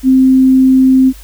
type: tone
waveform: sine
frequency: 261.6 Hz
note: C4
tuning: in tune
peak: -4 dBFS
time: 0.03-1.13 s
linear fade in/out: 50 ms
effects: added 50 Hz sine -32 dBFS peak until 1.23 s + white hiss -40 dBFS RMS until 1.23 s

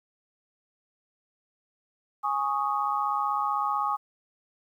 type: chord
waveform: sine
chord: Ab suspended fourth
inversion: none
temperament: equal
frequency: 830.6 / 1108.7 / 1244.5 Hz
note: Ab5 / Db6 / Eb6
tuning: 0 / 0 / 0 cents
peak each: -29 dBFS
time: 2.23-3.97 s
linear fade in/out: 20 ms
effects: 10-bit

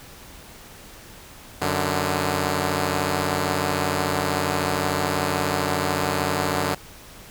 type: tone pair together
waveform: 5% pulse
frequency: 93.1 / 147.79 Hz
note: F#2 / D3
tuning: +11 / +11 cents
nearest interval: minor sixth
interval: 800 cents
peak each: -13 dBFS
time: 1.61-6.75 s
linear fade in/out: 10 ms
effects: pink hiss -44 dBFS RMS until 7.3 s

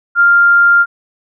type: tone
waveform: sine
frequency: 1396.9 Hz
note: F6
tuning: in tune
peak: -5 dBFS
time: 0.15-0.86 s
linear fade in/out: 50 ms
effects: none

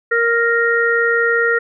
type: harmonic tone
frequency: 466.2 Hz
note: A#4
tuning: in tune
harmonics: 1 / 3 / 4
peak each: -17 / -17 / -17 dBFS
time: 0.11-1.59 s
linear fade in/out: 10 ms
effects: none

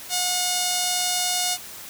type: tone with notch filter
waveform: 5% pulse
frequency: 723 Hz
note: F#5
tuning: 40 cents flat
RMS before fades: -24 dBFS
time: 0.09-1.58 s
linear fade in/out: 50 ms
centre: 1700 Hz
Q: 1.1
effects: white hiss -39 dBFS RMS until 1.89 s

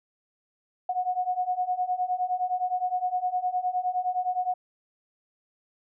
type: beating tone pair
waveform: sine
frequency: 724 / 733.7 Hz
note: F#5 / F#5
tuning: -38 / -15 cents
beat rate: 9.7 Hz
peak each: -29 / -27 dBFS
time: 0.89-4.54 s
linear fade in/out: 5 ms
effects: none

